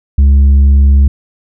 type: tone with tanh clipping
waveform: sine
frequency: 69.3 Hz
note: C#2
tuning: in tune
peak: -4 dBFS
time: 0.18-1.08 s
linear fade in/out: 5 ms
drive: 4 dB
effects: none